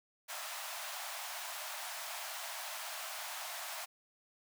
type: high-pass noise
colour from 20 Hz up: pink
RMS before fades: -43 dBFS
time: 0.28-3.86 s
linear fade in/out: 20 ms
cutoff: 610 Hz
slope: 96 dB/octave
effects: none